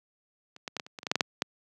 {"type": "clicks", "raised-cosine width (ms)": 0.2, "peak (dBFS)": [-29, -17, -16, -15, -28, -22, -24, -15, -6, -10, -6, -8], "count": 12, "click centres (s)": [0.564, 0.678, 0.767, 0.798, 0.865, 0.988, 1.031, 1.068, 1.115, 1.156, 1.208, 1.421], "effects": ["high-pass 150 Hz 12 dB/octave"]}